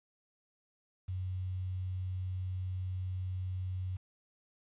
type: tone with quantisation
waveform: sine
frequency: 92.5 Hz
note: F#2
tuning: in tune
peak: -34 dBFS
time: 1.08-3.97 s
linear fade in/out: 10 ms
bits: 10
effects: resampled to 8000 Hz